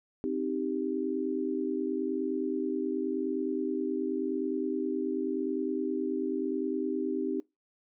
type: chord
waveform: sine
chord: C minor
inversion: none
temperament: equal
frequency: 261.6 / 311.1 / 392 Hz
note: C4 / Eb4 / G4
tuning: 0 / 0 / 0 cents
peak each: -33 dBFS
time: 0.24-7.4 s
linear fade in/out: 0 ms
effects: noise-tail reverb RT60 0.2 s tail -22 dB re dry